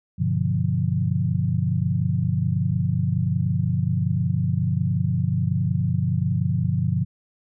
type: chord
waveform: sine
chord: G dominant seventh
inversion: none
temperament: equal with one note detuned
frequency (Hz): 98 / 123.47 / 144.81 / 174.61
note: G2 / B2 / D3 / F3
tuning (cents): 0 / 0 / -24 / 0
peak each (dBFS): -25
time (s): 0.18-7.05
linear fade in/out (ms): 20
effects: none